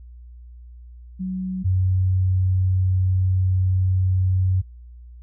sine tone pair in turn, 186.3 / 93.15 Hz, F#3 / F#2, +12 / +12 cents, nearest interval octave, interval 1200 cents, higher first, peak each -24 / -16 dBFS, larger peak second, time 1.19-1.64 / 1.64-4.62 s, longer second, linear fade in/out 20 ms, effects added 60 Hz sine -39 dBFS peak until 5.22 s

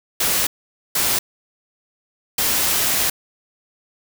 white noise bursts at uneven times, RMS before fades -19 dBFS, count 3, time 0.2-0.47 / 0.95-1.19 / 2.38-3.1 s, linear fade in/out 5 ms, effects none

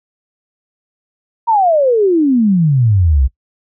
sine exponential sweep, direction down, 956 to 60.7 Hz, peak -8 dBFS, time 1.47-3.28 s, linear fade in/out 20 ms, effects noise-tail reverb RT60 0.1 s tail -21 dB re dry

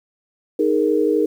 sine chord, D# suspended fourth, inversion none, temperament just, 311.1 / 414.8 / 466.7 Hz, D#4 / G#4 / A#4, 0 / -2 / +2 cents, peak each -19 dBFS, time 0.59-1.26 s, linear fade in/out 5 ms, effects 8-bit

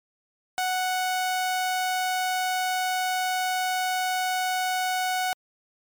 sawtooth tone, 740 Hz, F#5, in tune, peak -20 dBFS, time 0.58-5.33 s, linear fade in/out 0 ms, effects MP3 96 kbps

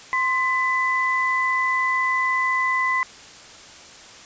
sine tone pair together, 1046 / 2000 Hz, C6 / B6, -1 / +21 cents, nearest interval major seventh, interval 1122 cents, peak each -22 / -21 dBFS, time 0.13-3.03 s, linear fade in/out 0 ms, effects white hiss -43 dBFS RMS until 4.25 s + resampled to 16000 Hz

